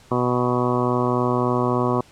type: harmonic tone with a mistuned harmonic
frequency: 123.47 Hz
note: B2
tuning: in tune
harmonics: 1 / 2 / 3 / 4 / 5 / 6 / 7 / 8 / 9 / 10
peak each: -25 / -24 / -24 / -28 / -29 / -31 / -34 / -28 / -27 / -36 dBFS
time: 0.11-2.01 s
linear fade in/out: 5 ms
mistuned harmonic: 10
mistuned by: +29 cents
effects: pink hiss -51 dBFS RMS until 2.11 s + low-pass 9000 Hz 12 dB/octave